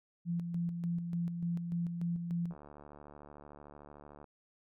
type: tone with tremolo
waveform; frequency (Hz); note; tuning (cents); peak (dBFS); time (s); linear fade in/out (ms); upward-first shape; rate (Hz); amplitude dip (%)
sine; 171.3; F3; -33; -31; 0.25-2.55; 50; square; 3.4; 45
type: click train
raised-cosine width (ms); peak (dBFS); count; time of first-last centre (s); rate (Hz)
1; -38; 128; 2.51-4.243; 73.3
effects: none